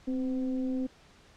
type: tone with frequency modulation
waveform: sine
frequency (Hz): 260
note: C4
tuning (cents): -11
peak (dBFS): -28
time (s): 0.07-0.87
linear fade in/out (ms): 10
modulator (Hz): 251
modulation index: 0.51
effects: pink hiss -58 dBFS RMS until 1.36 s + low-pass 6000 Hz 12 dB/octave